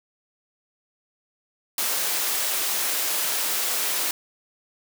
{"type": "high-pass noise", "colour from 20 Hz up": "white", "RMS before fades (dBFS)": -25, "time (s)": [1.78, 4.11], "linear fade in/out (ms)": 2, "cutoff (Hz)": 360, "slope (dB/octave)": 12, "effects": []}